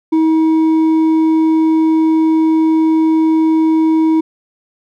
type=tone with hard clipping; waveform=sine; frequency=319.2 Hz; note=D#4; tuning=44 cents sharp; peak=-10 dBFS; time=0.12-4.21 s; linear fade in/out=10 ms; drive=4 dB; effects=none